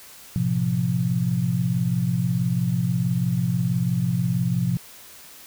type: chord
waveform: sine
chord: F major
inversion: first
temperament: equal with one note detuned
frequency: 110 / 128.49 / 174.61 Hz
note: A2 / C3 / F3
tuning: 0 / -31 / 0 cents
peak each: -28 / -23 / -23 dBFS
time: 0.36-4.77 s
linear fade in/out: 0 ms
effects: white hiss -45 dBFS RMS until 5.46 s